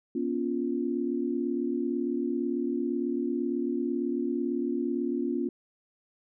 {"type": "tone cluster", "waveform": "sine", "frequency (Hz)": [243.3, 281.3, 349.5], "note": ["B3", "C#4", "F4"], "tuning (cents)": [-26, 26, 1], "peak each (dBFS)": -31, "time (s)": [0.15, 5.49], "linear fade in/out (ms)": 5, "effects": []}